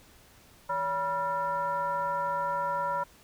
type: tone with frequency modulation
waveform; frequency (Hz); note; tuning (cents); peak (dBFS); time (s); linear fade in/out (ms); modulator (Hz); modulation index
sine; 971; B5; -30; -27; 0.69-3.04; 10; 404; 0.91
effects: pink hiss -57 dBFS RMS until 3.23 s